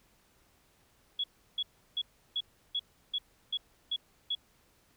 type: tone bursts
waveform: sine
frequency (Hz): 3362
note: G#7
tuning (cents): +20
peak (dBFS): -29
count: 9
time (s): 1.19-4.351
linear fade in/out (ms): 5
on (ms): 49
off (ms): 340
effects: pink hiss -67 dBFS RMS until 4.96 s